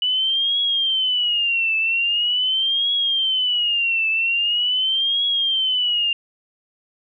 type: tone with vibrato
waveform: sine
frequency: 2960 Hz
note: F#7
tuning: in tune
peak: -17 dBFS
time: 0.02-6.13 s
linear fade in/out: 2 ms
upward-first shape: triangle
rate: 0.43 Hz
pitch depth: 210 cents each way
effects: none